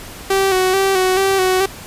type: tone with vibrato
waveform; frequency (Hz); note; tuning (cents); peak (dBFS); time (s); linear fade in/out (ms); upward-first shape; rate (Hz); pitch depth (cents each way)
sawtooth; 380; F#4; +46; -9; 0.3-1.66; 5; square; 2.3; 37
effects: pink hiss -34 dBFS RMS until 1.86 s + resampled to 32000 Hz